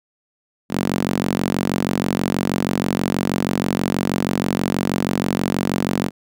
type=tone with high-pass filter; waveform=sawtooth; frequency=46.25 Hz; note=F#1; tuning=in tune; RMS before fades=-21 dBFS; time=0.69-6.11 s; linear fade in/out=50 ms; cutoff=210 Hz; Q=2.2; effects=none